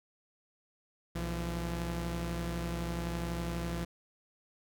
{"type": "tone pair together", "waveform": "sawtooth", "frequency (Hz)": [60.66, 170], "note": ["B1", "F3"], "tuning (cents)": [-30, -46], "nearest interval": "octave + tritone", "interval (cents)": 1784, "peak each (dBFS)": [-33, -32], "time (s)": [1.15, 3.85], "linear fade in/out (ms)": 10, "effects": []}